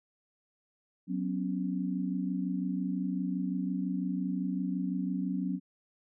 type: chord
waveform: sine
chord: F# suspended fourth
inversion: none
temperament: equal with one note detuned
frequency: 185 / 251.5 / 277.2 Hz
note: F#3 / B3 / C#4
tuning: 0 / +32 / 0 cents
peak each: -32 / -36 / -35 dBFS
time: 1.07-5.6 s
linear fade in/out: 50 ms
effects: none